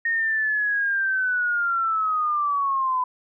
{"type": "linear sweep", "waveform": "sine", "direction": "down", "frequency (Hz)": [1854, 1000], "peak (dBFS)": -20, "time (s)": [0.05, 3.04], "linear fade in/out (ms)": 5, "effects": []}